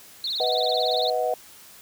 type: tone with vibrato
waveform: sine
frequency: 3951 Hz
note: B7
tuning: in tune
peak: -25 dBFS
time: 0.24-1.1 s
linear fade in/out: 2 ms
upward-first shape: triangle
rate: 18 Hz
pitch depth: 220 cents each way
type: chord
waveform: sine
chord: B major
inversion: none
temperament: equal with one note detuned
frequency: 493.9 / 634.2 / 740 Hz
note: B4 / D#5 / F#5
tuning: 0 / +33 / 0 cents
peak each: -26 dBFS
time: 0.4-1.34 s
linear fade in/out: 2 ms
effects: white hiss -48 dBFS RMS until 1.81 s